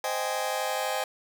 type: chord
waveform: sawtooth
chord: Ab major seventh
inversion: first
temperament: just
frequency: 519.1 / 623 / 778.7 / 830.6 Hz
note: C5 / Eb5 / G5 / Ab5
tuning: -14 / +2 / -12 / 0 cents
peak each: -29 dBFS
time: 0.04-1.04 s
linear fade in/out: 2 ms
effects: none